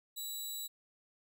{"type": "tone", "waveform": "15% pulse", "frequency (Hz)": 3920, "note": "B7", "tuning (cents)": -14, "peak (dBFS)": -32, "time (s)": [0.16, 0.68], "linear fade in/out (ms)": 20, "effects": []}